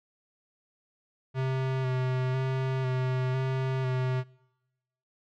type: tone with vibrato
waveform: square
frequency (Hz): 130.1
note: C3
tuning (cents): -9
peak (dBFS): -27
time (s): 1.34-4.24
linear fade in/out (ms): 50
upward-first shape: square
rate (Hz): 1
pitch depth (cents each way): 19
effects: noise-tail reverb RT60 1.0 s tail -23 dB re dry + low-pass 3000 Hz 12 dB/octave

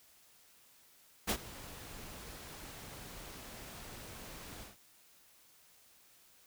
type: noise with ADSR envelope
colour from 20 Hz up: pink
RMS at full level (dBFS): -30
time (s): 1.27-4.77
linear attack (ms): 26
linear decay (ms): 72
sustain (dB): -19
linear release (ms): 150
effects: white hiss -64 dBFS RMS until 6.46 s

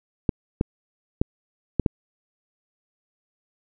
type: clicks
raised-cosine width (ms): 3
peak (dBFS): -6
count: 5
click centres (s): 0.292 / 0.611 / 1.215 / 1.797 / 1.862
effects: none

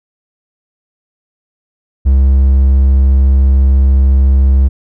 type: tone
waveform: triangle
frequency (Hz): 67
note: C2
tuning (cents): +42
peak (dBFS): -3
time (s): 2.05-4.69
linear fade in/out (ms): 20
effects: none

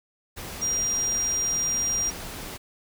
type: tone in noise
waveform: sine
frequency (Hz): 5700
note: F8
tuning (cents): +34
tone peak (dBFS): -23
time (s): 0.61-2.11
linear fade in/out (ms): 20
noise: pink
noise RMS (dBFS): -37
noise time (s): 0.36-2.58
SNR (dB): +11
effects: none

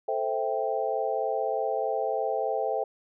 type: chord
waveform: sine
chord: A minor seventh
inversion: none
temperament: equal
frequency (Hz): 440 / 523.3 / 659.3 / 784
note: A4 / C5 / E5 / G5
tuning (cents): 0 / 0 / 0 / 0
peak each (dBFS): -31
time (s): 0.08-2.84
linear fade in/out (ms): 5
effects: none

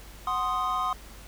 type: chord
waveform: triangle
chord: C diminished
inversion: second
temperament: equal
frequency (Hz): 740 / 1046.5 / 1244.5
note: Gb5 / C6 / Eb6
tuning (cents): 0 / 0 / 0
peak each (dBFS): -31 / -27 / -27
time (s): 0.27-0.93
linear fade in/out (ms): 2
effects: added 50 Hz sine -46 dBFS peak until 1.27 s + pink hiss -49 dBFS RMS until 1.27 s

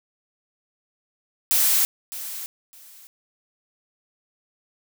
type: noise with echo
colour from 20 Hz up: blue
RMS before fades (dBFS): -19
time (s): 1.51-1.85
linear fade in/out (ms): 0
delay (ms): 610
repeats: 2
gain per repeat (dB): -14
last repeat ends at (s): 3.07
effects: none

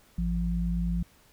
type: tone pair together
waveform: sine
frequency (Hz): 54.49 / 173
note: A1 / F3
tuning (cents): -16 / -16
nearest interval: octave + minor sixth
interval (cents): 2000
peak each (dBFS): -28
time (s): 0.18-1.03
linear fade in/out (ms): 5
effects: pink hiss -60 dBFS RMS until 1.32 s

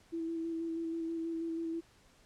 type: tone with vibrato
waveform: sine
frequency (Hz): 329.6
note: E4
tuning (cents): 0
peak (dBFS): -34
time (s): 0.12-1.81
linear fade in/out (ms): 20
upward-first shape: square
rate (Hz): 6.2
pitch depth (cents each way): 15
effects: pink hiss -64 dBFS RMS until 2.25 s + low-pass 9000 Hz 12 dB/octave

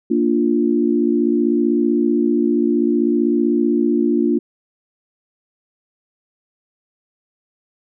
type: chord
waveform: sine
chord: Bb major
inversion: none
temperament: equal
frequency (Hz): 233.1 / 293.7 / 349.2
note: Bb3 / D4 / F4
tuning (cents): 0 / 0 / 0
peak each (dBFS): -18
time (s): 0.1-4.39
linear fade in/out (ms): 10
effects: none

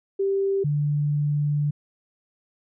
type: tone pair in turn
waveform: sine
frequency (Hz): 392 / 146.83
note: G4 / D3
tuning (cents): 0 / 0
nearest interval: octave + perfect fourth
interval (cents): 1700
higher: first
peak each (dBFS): -20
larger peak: neither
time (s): 0.19-0.64 / 0.64-1.71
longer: second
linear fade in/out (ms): 10
effects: none

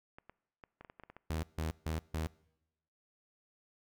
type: clicks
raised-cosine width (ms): 0.5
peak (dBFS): -35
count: 10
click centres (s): 0.185 / 0.296 / 0.638 / 0.81 / 0.848 / 0.899 / 0.998 / 1.036 / 1.1 / 1.166
type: tone bursts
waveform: sawtooth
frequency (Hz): 79.5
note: D#2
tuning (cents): +38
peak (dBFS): -30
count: 4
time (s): 1.3-2.27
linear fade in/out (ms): 0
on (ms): 130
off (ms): 150
effects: noise-tail reverb RT60 0.9 s tail -23 dB re dry

